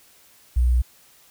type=tone with sample-and-hold; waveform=sine; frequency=61.3 Hz; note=B1; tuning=12 cents flat; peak=-15 dBFS; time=0.56-0.82 s; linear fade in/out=10 ms; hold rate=8820 Hz; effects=white hiss -54 dBFS RMS until 1.3 s